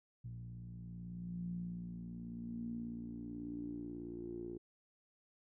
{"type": "tone with low-pass filter sweep", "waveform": "10% pulse", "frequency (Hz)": 58.27, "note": "A#1", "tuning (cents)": 0, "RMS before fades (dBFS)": -45, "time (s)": [0.24, 4.58], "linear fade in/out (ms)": 10, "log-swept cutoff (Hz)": [130, 370], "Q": 9, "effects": []}